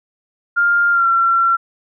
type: tone with pitch glide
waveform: sine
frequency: 1402 to 1360.5 Hz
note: F6 to F6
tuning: +6 to -46 cents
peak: -11 dBFS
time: 0.56-1.57 s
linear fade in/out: 20 ms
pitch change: -52 cents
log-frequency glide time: 0.91-1.07 s
effects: none